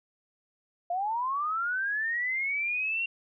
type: linear sweep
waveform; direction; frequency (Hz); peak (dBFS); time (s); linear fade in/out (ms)
sine; up; 682 to 2765; -27; 0.9-3.06; 5
effects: none